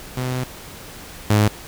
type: tone pair in turn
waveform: sawtooth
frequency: 127.2 / 105.23 Hz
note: C3 / G#2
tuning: -48 / +23 cents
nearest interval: minor third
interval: 329 cents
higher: first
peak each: -18 / -9 dBFS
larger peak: second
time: 0.17-0.44 / 1.3-1.48 s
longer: first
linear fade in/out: 5 ms
effects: pink hiss -38 dBFS RMS until 1.67 s